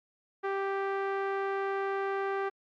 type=tone with low-pass filter; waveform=sawtooth; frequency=392 Hz; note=G4; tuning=in tune; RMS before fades=-32 dBFS; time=0.43-2.5 s; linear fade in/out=20 ms; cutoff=1600 Hz; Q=1.5; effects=Opus 48 kbps

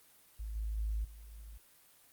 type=tone with level steps; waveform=sine; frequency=53.5 Hz; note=A1; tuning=48 cents flat; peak=-38 / -34 / -32 / -48 / -46 dBFS; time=0.39-1.58 s; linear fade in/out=10 ms; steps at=0.55 / 0.77 / 1.04 / 1.31 s; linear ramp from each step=10 ms; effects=white hiss -63 dBFS RMS until 2.12 s + Opus 32 kbps

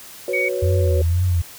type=chord; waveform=sine; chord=F# suspended fourth; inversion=none; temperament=equal; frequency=370 / 493.9 / 554.4 Hz; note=F#4 / B4 / C#5; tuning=0 / 0 / 0 cents; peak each=-25 dBFS; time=0.28-1.02 s; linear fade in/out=2 ms
type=tone; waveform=sine; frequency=2244 Hz; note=C#7; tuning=21 cents sharp; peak=-19 dBFS; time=0.33-0.49 s; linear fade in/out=10 ms
type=tone with vibrato; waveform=sine; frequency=85.9 Hz; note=F2; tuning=28 cents flat; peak=-15 dBFS; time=0.62-1.42 s; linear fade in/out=10 ms; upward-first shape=triangle; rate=2 Hz; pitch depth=130 cents each way
effects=white hiss -40 dBFS RMS until 1.58 s

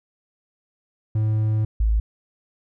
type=tone pair in turn; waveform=triangle / sine; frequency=108.4 / 54.2 Hz; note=A2 / A1; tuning=-25 / -25 cents; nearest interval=octave; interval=1200 cents; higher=first; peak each=-16 dBFS; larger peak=neither; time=1.15-1.65 / 1.8-2 s; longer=first; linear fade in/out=5 ms; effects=none

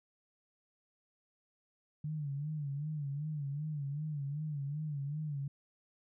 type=tone with vibrato; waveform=sine; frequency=146.83 Hz; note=D3; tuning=in tune; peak=-35 dBFS; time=2.04-5.48 s; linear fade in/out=5 ms; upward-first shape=sine; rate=2.6 Hz; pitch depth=100 cents each way; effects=none

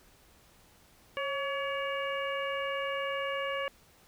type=harmonic tone with a mistuned harmonic; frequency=566 Hz; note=C#5; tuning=36 cents sharp; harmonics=1 / 2 / 3 / 4 / 5; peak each=-34 / -37 / -39 / -40 / -41 dBFS; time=1.17-3.68 s; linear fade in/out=0 ms; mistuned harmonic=1; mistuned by=-58 cents; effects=pink hiss -61 dBFS RMS until 4.07 s

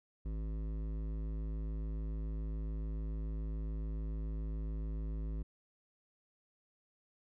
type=tone with hard clipping; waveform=triangle; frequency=53.5 Hz; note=A1; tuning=48 cents flat; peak=-38 dBFS; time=0.25-5.43 s; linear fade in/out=10 ms; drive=17 dB; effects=none

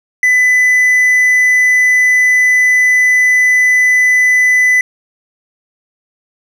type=tone; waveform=triangle; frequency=2000 Hz; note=B6; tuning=21 cents sharp; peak=-5 dBFS; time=0.23-4.81 s; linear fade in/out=2 ms; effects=none

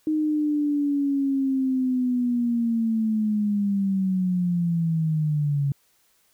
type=linear sweep; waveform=sine; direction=down; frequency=311.1 to 138.59 Hz; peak=-20 dBFS; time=0.07-5.72 s; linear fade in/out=2 ms; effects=white hiss -64 dBFS RMS until 6.33 s

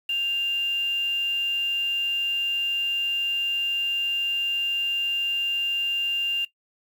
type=tone with quantisation; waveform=sine; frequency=2794 Hz; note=F7; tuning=in tune; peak=-22 dBFS; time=0.09-6.45 s; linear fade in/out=5 ms; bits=7; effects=noise-tail reverb RT60 0.1 s tail -18 dB re dry

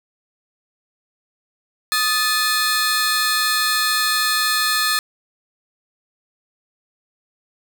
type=tone cluster; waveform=sawtooth; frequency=1245 / 1744 / 4216 Hz; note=D#6 / A6 / C8; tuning=+1 / -16 / +12 cents; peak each=-18 dBFS; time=1.92-4.99 s; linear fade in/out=0 ms; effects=none

